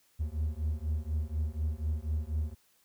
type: beating tone pair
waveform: triangle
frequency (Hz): 74.8 / 78.9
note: D2 / D#2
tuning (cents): +32 / +25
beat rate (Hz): 4.1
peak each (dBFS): -31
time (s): 0.19-2.55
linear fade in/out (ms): 20
effects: white hiss -68 dBFS RMS until 2.84 s